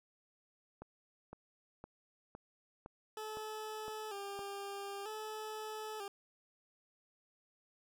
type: click train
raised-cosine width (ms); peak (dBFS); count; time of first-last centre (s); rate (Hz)
1; -34; 8; 0.82-4.391; 1.96
type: tone with vibrato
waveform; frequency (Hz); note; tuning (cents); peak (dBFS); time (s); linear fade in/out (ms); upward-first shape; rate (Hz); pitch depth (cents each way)
20% pulse; 415.3; G#4; 0; -37; 3.17-6.08; 2; square; 0.53; 69
effects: none